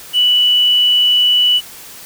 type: tone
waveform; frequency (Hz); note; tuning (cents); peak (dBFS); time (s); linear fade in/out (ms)
triangle; 2960; F#7; 0; -5; 0.13-1.61; 50
effects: tanh soft clip ceiling -7 dBFS + white hiss -35 dBFS RMS until 2.05 s